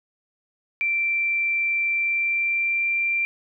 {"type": "tone with pitch glide", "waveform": "sine", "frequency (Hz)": [2349, 2364], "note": ["D7", "D7"], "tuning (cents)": [0, 11], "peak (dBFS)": -20, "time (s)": [0.81, 3.25], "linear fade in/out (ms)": 0, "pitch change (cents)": 11, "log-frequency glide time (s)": [1.89, 2.96], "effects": []}